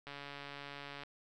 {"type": "click train", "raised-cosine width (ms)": 0.3, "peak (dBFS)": -30, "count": 138, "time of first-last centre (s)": [0.07, 1.035], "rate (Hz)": 142, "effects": []}